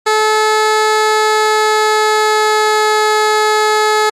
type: tone with pitch glide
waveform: 15% pulse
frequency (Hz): 431.7 to 428.2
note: A4 to A4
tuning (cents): -33 to -47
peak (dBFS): -3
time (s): 0.06-4.1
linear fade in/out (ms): 10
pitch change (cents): -14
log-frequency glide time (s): 0.84-3.02
effects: low-pass 9000 Hz 12 dB/octave + MP3 96 kbps